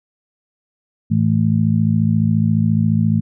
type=harmonic tone; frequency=54.4 Hz; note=A1; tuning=19 cents flat; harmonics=2 / 3 / 4; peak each=-17 / -17 / -17 dBFS; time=1.1-3.21 s; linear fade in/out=20 ms; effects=none